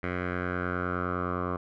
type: tone with low-pass filter sweep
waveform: 10% pulse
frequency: 89.7 Hz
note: F2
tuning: 47 cents sharp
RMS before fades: -31 dBFS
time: 0.03-1.57 s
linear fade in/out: 5 ms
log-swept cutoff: 1900 to 1100 Hz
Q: 4.5
effects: none